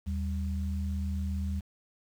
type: tone pair together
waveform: sine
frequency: 77.77 / 195.3 Hz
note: D#2 / G3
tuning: 0 / -6 cents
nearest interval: octave + major third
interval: 1594 cents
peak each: -30 / -36 dBFS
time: 0.06-1.61 s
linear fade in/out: 20 ms
effects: 9-bit